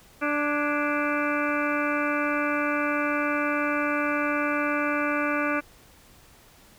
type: harmonic tone with a mistuned harmonic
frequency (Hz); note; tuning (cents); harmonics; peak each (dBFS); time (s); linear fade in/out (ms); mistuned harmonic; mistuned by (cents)
293.6; D4; 0; 1 / 2 / 3 / 4 / 5 / 6 / 7 / 8 / 9; -28 / -30 / -38 / -30 / -30 / -37 / -38 / -33 / -39; 0.21-5.61; 20; 6; -88
effects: pink hiss -54 dBFS RMS until 6.78 s